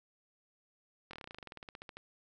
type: slowing click train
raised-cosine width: 0.3 ms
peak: -30 dBFS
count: 20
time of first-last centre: 1.11-1.97 s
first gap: 23 ms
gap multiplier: 1.07
effects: none